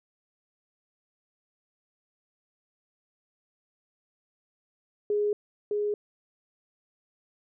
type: tone with echo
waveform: sine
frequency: 415.3 Hz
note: G#4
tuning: in tune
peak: -23 dBFS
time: 5.1-5.33 s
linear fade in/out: 2 ms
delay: 610 ms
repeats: 1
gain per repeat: -2 dB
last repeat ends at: 5.94 s
effects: none